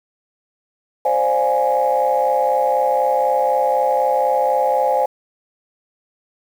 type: chord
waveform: sine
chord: D half-diminished seventh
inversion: third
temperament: equal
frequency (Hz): 523.3 / 587.3 / 698.5 / 830.6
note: C5 / D5 / F5 / Ab5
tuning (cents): 0 / 0 / 0 / 0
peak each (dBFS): -18 / -21 / -22 / -17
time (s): 1.05-5.06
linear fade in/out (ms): 5
effects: tanh soft clip ceiling -6 dBFS + 7-bit